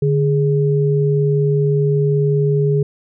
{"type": "tone pair together", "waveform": "sine", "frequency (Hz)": [146.83, 415.3], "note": ["D3", "G#4"], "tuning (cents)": [0, 0], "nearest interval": "octave + tritone", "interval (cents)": 1800, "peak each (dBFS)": [-14, -17], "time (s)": [0.02, 2.83], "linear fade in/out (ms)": 5, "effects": []}